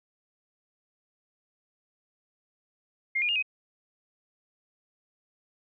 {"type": "tone with pitch steps", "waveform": "sine", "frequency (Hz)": [2122, 2430, 2829, 2522], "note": ["C7", "D#7", "F7", "D#7"], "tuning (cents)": [24, -42, 22, 23], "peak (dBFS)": -24, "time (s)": [3.15, 3.426], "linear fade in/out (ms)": 10, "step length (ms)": 69, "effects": []}